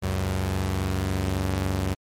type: tone pair together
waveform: sawtooth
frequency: 70.87 / 94.6 Hz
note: C#2 / F#2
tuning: +39 / +39 cents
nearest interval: perfect fourth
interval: 500 cents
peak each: -25 / -21 dBFS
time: 0.02-1.95 s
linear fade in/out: 20 ms
effects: MP3 64 kbps